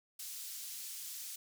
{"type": "high-pass noise", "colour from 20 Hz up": "pink", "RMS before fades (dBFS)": -45, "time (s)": [0.19, 1.36], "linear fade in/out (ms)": 5, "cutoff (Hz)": 5400, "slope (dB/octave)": 12, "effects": []}